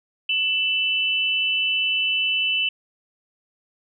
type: tone pair together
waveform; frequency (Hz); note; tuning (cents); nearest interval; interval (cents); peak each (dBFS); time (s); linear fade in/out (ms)
sine; 2655 / 2993; E7 / F#7; +12 / +19; major second; 207; -22; 0.29-2.69; 5
effects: none